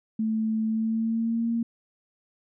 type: tone with pitch glide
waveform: sine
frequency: 220 to 231.6 Hz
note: A3 to A#3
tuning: 0 to -11 cents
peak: -23 dBFS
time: 0.19-1.63 s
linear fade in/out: 5 ms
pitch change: +89 cents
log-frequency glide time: 0.66-1.5 s
effects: none